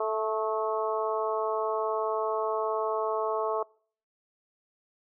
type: harmonic tone with a mistuned harmonic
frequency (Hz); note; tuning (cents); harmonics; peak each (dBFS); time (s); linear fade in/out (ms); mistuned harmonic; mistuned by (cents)
218.8; A3; -9; 2 / 3 / 4 / 5 / 6; -30 / -31 / -35 / -33 / -40; 0-3.63; 5; 6; -29
effects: noise-tail reverb RT60 0.5 s tail -25 dB re dry